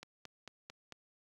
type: click train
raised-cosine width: 0.2 ms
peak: -29 dBFS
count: 5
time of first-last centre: 0.03-0.923 s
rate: 4.48 Hz
effects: high-pass 80 Hz 12 dB/octave + 11-bit